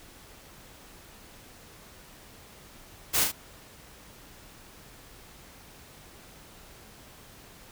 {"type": "noise with echo", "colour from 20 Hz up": "white", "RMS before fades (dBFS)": -25, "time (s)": [3.13, 3.25], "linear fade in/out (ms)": 20, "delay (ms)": 36, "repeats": 2, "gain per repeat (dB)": -4, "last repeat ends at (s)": 3.322, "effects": ["pink hiss -51 dBFS RMS until 7.71 s"]}